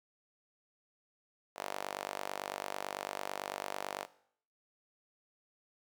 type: tone with high-pass filter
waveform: sawtooth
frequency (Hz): 49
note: G1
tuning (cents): 0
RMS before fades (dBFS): -41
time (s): 1.55-4.07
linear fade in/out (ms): 50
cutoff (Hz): 670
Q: 1.7
effects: noise-tail reverb RT60 0.6 s tail -17 dB re dry